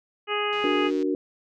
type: harmonic tone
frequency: 415.3 Hz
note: G#4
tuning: in tune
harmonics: 1 / 2 / 3 / 4 / 5 / 6 / 7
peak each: -28 / -33 / -29 / -36 / -34 / -33 / -32 dBFS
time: 0.27-0.91 s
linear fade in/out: 50 ms
type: click train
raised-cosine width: 0.2 ms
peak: -28 dBFS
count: 80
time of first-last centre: 0.53-1.027 s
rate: 159 Hz
type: chord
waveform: sine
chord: D augmented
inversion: none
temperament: equal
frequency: 293.7 / 370 / 466.2 Hz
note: D4 / F#4 / A#4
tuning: 0 / 0 / 0 cents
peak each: -25 / -26 / -30 dBFS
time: 0.64-1.15 s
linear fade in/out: 2 ms
effects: none